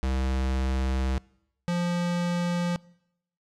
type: tone pair in turn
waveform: square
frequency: 65.41 / 174.62 Hz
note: C2 / F3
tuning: 0 / 0 cents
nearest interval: octave + perfect fourth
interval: 1700 cents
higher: second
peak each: -25 dBFS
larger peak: neither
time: 0.03-1.18 / 1.68-2.76 s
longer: first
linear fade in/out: 0 ms
effects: noise-tail reverb RT60 0.8 s tail -24 dB re dry + low-pass 7000 Hz 12 dB/octave